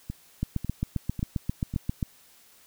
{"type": "two click trains", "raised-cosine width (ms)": 5, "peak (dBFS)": [-14, -20], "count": [13, 4], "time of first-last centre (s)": [[0.43, 2.028], [0.1, 1.739]], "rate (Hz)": [7.51, 1.83], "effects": ["white hiss -57 dBFS RMS until 2.66 s"]}